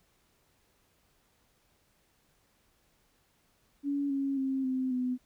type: tone with pitch steps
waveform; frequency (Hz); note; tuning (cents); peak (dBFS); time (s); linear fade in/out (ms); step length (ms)
sine; 283.1 / 274.9 / 266.9 / 259.2 / 251.6; C#4 / C#4 / C4 / C4 / B3; +37 / -14 / +35 / -16 / +32; -28; 3.83-5.18; 50; 270
effects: pink hiss -70 dBFS RMS until 5.25 s